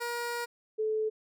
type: tone pair in turn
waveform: 15% pulse / sine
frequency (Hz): 475.7 / 434.3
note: A#4 / A4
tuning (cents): +35 / -23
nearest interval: major second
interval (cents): 158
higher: first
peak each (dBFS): -26 / -27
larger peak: first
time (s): 0-0.46 / 0.78-1.1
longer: first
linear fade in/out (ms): 20
effects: none